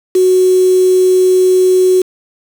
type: tone with quantisation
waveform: sine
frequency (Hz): 370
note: F#4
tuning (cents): 0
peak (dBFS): -6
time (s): 0.15-2.02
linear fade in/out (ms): 5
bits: 4
effects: none